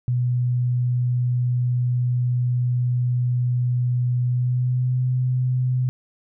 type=tone with pitch glide; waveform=sine; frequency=123.47 to 126.87 Hz; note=B2 to B2; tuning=0 to +47 cents; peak=-18 dBFS; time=0.08-5.89 s; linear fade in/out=0 ms; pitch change=+47 cents; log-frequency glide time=4.24-5.01 s; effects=none